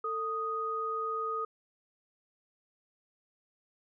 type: tone pair together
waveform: sine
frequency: 445.9 / 1244.5 Hz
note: A4 / D#6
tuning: +23 / 0 cents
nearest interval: octave + tritone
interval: 1777 cents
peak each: -37 / -32 dBFS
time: 0.04-1.45 s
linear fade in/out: 5 ms
effects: none